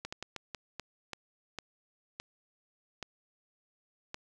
slowing click train, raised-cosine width 0.2 ms, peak -21 dBFS, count 11, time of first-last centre 0.05-4.144 s, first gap 75 ms, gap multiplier 1.35, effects none

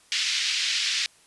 white band-pass noise, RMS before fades -26 dBFS, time 0.12-1.06 s, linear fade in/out 0 ms, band 2000 to 5300 Hz, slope 24 dB/octave, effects white hiss -57 dBFS RMS until 1.26 s + resampled to 24000 Hz

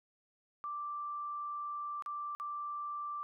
sine tone with dropouts, 1174.7 Hz, D6, in tune, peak -37 dBFS, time 0.64-3.23 s, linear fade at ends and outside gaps 0 ms, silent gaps 2.023-2.061 / 2.35-2.399 s, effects none

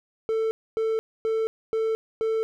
triangle tone bursts, 444.6 Hz, A4, 18 cents sharp, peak -20 dBFS, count 5, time 0.29-2.43 s, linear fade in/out 0 ms, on 220 ms, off 260 ms, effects none

